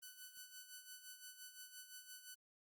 5% pulse tone with tremolo, 1496 Hz, F#6, 19 cents sharp, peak -40 dBFS, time 0.02-2.35 s, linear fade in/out 10 ms, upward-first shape sine, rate 5.8 Hz, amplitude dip 65%, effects Opus 32 kbps

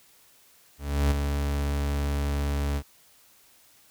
40% pulse tone with ADSR envelope, 71.3 Hz, C#2, 49 cents sharp, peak -18 dBFS, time 0.78-2.83 s, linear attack 330 ms, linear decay 15 ms, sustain -6 dB, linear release 64 ms, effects white hiss -58 dBFS RMS until 3.9 s

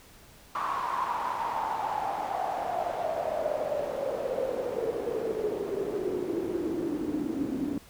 pink noise with band-pass filter sweep, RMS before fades -31 dBFS, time 0.55-7.78 s, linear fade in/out 2 ms, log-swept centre 1100 to 270 Hz, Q 8.4, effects pink hiss -54 dBFS RMS until 7.89 s

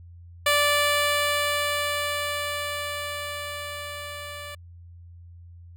10% pulse tone with level ramp, 584 Hz, D5, 10 cents flat, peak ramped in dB -10 to -28 dBFS, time 0.46-4.55 s, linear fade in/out 5 ms, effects added 86 Hz sine -43 dBFS peak until 5.76 s

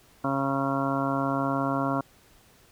harmonic tone, 137 Hz, C#3, 20 cents flat, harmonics 1 / 2 / 3 / 4 / 5 / 6 / 7 / 8 / 9 / 10, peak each -33 / -28 / -40 / -34 / -32 / -43 / -34 / -33 / -42 / -34 dBFS, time 0.24-2.01 s, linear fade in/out 5 ms, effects pink hiss -58 dBFS RMS until 2.71 s

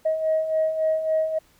sine beating tone pair, 630 / 633.6 Hz, D#5 / D#5, +21 / +31 cents, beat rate 3.6 Hz, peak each -27 / -20 dBFS, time 0.05-1.39 s, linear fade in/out 10 ms, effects tanh soft clip ceiling -14 dBFS + pink hiss -59 dBFS RMS until 1.59 s

